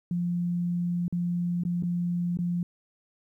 sine tone with dropouts, 174.61 Hz, F3, in tune, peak -25 dBFS, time 0.11-2.63 s, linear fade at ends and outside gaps 2 ms, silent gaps 1.081-1.125 / 1.636-1.651 / 1.825-1.834 / 2.372-2.388 s, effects 11-bit

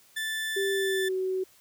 30% pulse tone, 1760 Hz, A6, in tune, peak -27 dBFS, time 0.16-1.09 s, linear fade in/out 10 ms
sine tone with pitch glide, 392 to 375.2 Hz, G4 to F#4, 0 to +24 cents, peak -26 dBFS, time 0.56-1.44 s, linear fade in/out 10 ms, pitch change -76 cents, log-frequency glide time 0.72-1.13 s
effects white hiss -59 dBFS RMS until 1.6 s + high-pass 60 Hz 12 dB/octave

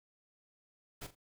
pink noise with echo, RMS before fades -44 dBFS, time 1.01-1.07 s, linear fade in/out 10 ms, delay 41 ms, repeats 2, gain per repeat -12 dB, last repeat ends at 1.152 s, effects none

